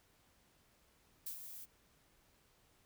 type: noise with ADSR envelope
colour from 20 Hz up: violet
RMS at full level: -42 dBFS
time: 1.26-1.66 s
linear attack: 8 ms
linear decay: 91 ms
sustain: -8 dB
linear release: 26 ms
effects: pink hiss -71 dBFS RMS until 2.85 s